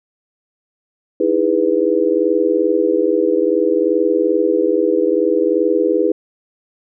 sine chord, E major seventh, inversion third, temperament just, 309 / 329.6 / 412 / 494.4 Hz, D#4 / E4 / G#4 / B4, -12 / 0 / -14 / +2 cents, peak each -21 / -18 / -17 / -17 dBFS, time 1.2-6.12 s, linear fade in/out 5 ms, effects none

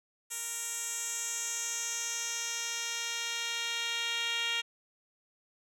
10% pulse tone with band-pass filter sweep, 465.9 Hz, A#4, 1 cent flat, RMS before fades -35 dBFS, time 0.3-4.62 s, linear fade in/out 20 ms, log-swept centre 9000 to 3400 Hz, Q 2.4, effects none

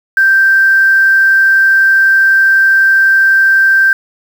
sine tone with quantisation, 1568 Hz, G6, in tune, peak -5 dBFS, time 0.17-3.93 s, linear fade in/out 2 ms, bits 5, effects none

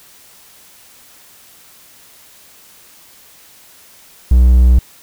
triangle tone, 61.74 Hz, B1, in tune, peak -3 dBFS, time 4.31-4.79 s, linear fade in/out 5 ms, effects white hiss -44 dBFS RMS until 5.02 s

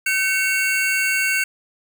square tone cluster, 1527 / 2218 / 2725 Hz, G6 / C#7 / F7, -46 / 0 / -43 cents, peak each -23 dBFS, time 0.06-1.44 s, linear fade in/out 5 ms, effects none

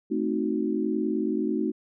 sine chord, A diminished seventh, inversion none, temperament equal, 220 / 261.6 / 311.1 / 370 Hz, A3 / C4 / Eb4 / Gb4, 0 / 0 / 0 / 0 cents, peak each -29 / -31 / -28 / -30 dBFS, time 0.1-1.72 s, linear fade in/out 20 ms, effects none

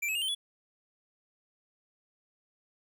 square tone with pitch steps, 2349 / 2576 / 2826 / 3100 / 3400 Hz, D7 / E7 / F7 / G7 / G#7, 0 / -41 / +20 / -20 / +40 cents, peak -30 dBFS, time 0.02-0.35 s, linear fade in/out 10 ms, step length 66 ms, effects none

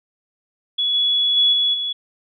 sine tone with level steps, 3388 Hz, G#7, 34 cents sharp, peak -17 / -15 / -12 / -15 / -21 dBFS, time 0.78-1.93 s, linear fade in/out 10 ms, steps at 0.93 / 1.36 / 1.52 / 1.73 s, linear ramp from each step 20 ms, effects none

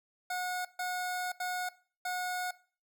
25% pulse tone bursts at uneven times, 727 Hz, F#5, 31 cents flat, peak -29 dBFS, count 4, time 0.3-0.65 / 0.79-1.32 / 1.4-1.69 / 2.05-2.51 s, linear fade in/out 5 ms, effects noise-tail reverb RT60 0.4 s tail -19 dB re dry

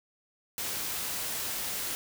white noise, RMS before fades -34 dBFS, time 0.58-1.95 s, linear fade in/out 0 ms, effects none

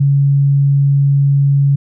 sine tone, 140 Hz, C#3, 18 cents sharp, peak -8 dBFS, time 0-1.76 s, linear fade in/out 10 ms, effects none

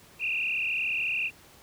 sine tone with frequency modulation, 2600 Hz, E7, 24 cents flat, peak -26 dBFS, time 0.19-1.31 s, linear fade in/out 50 ms, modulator 36.8 Hz, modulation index 4.7, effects pink hiss -54 dBFS RMS until 1.62 s + high-pass 60 Hz 12 dB/octave

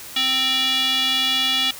square tone with band-pass filter, 261.6 Hz, C4, in tune, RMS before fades -20 dBFS, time 0.16-1.71 s, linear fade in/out 5 ms, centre 3300 Hz, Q 5.3, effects white hiss -37 dBFS RMS until 1.79 s

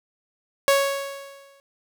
sawtooth tone with exponential decay, 554.4 Hz, C#5, in tune, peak -10 dBFS, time 0.68-1.6 s, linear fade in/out 0 ms, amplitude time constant 200 ms, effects none

